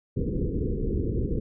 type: low-pass noise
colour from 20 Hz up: pink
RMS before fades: -27 dBFS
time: 0.16-1.4 s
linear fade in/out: 10 ms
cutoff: 490 Hz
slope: 96 dB/octave
effects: none